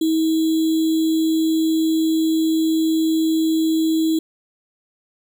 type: tone with sample-and-hold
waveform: sine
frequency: 320.4 Hz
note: E4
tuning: 49 cents flat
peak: -15 dBFS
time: 0.01-4.19 s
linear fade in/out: 5 ms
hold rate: 3675 Hz
effects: none

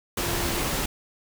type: tone in noise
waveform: sine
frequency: 345.3 Hz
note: F4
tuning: 20 cents flat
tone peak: -33 dBFS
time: 0.18-0.62 s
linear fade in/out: 5 ms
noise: pink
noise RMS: -27 dBFS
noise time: 0.17-0.86 s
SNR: -9 dB
effects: none

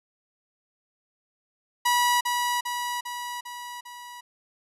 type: tone with echo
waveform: sawtooth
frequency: 972 Hz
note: B5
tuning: 28 cents flat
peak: -16 dBFS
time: 1.85-2.21 s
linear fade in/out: 10 ms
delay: 400 ms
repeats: 5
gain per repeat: -4 dB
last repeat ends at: 4.21 s
effects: resampled to 32000 Hz

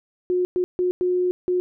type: tone bursts at uneven times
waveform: sine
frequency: 361.4 Hz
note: F#4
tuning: 41 cents flat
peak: -18 dBFS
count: 5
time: 0.3-0.45 / 0.56-0.64 / 0.79-0.91 / 1.01-1.31 / 1.48-1.6 s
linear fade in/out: 0 ms
effects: none

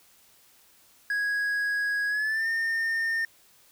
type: tone with pitch glide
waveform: triangle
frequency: 1658 to 1818.5 Hz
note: G#6 to A#6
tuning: -3 to -43 cents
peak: -23 dBFS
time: 1.1-3.25 s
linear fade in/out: 2 ms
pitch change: +160 cents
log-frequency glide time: 2.08-2.48 s
effects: white hiss -59 dBFS RMS until 3.71 s

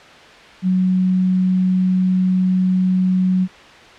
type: tone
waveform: sine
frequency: 185 Hz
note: F#3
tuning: in tune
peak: -13 dBFS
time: 0.62-3.48 s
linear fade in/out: 50 ms
effects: white hiss -41 dBFS RMS until 3.98 s + low-pass 3000 Hz 12 dB/octave

